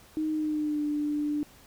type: tone with pitch glide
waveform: sine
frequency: 311.1 to 296 Hz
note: D#4 to D4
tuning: 0 to +14 cents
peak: -26 dBFS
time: 0.17-1.43 s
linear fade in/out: 0 ms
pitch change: -86 cents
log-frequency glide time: 0.3-0.84 s
effects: pink hiss -55 dBFS RMS until 1.66 s